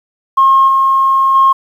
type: tone with level steps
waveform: sine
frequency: 1075 Hz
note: C6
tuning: 47 cents sharp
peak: -4 / -7 / -4 dBFS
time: 0.37-1.53 s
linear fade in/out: 10 ms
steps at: 0.67 / 1.34 s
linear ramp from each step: 20 ms
effects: tanh soft clip ceiling 0 dBFS + 7-bit